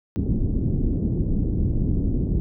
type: low-pass noise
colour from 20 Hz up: pink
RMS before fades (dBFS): -22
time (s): 0.16-2.4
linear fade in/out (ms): 0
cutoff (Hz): 320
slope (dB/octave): 24
effects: none